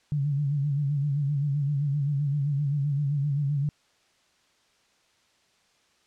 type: tone with vibrato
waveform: sine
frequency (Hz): 143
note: D3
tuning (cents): -46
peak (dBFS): -23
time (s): 0.12-3.69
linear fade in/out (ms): 0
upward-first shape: sine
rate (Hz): 7.7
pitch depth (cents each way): 75
effects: white hiss -65 dBFS RMS until 6.06 s + low-pass 6000 Hz 12 dB/octave